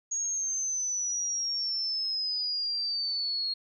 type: exponential sweep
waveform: sine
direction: down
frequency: 6645 to 4276 Hz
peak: -28 dBFS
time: 0.11-3.54 s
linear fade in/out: 10 ms
effects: none